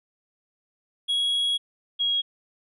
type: tone pair in turn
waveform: triangle / sine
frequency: 3322 / 3299 Hz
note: G#7 / G#7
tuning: 0 / -12 cents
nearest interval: unison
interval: 12 cents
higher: first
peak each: -20 / -21 dBFS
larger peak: first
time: 1.08-1.58 / 1.99-2.22 s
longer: first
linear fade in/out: 20 ms
effects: resampled to 24000 Hz